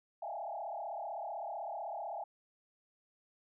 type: tone with frequency modulation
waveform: sine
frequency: 747 Hz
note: F#5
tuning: 16 cents sharp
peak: -38 dBFS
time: 0.22-2.24 s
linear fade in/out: 5 ms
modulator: 35.8 Hz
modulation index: 3.1
effects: none